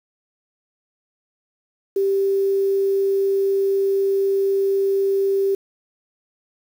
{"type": "tone", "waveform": "sine", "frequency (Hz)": 392, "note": "G4", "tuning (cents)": 0, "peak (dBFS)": -16, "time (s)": [1.96, 5.55], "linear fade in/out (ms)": 5, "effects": ["7-bit"]}